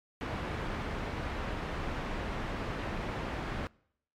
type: low-pass noise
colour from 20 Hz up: pink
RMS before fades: -36 dBFS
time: 0.21-3.67 s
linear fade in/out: 0 ms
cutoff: 2200 Hz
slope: 12 dB/octave
effects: noise-tail reverb RT60 0.7 s tail -25 dB re dry + MP3 96 kbps